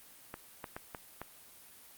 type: clicks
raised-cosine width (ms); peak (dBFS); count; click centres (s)
0.5; -25; 5; 0.341 / 0.642 / 0.765 / 0.948 / 1.216
effects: white hiss -56 dBFS RMS until 1.97 s + Opus 32 kbps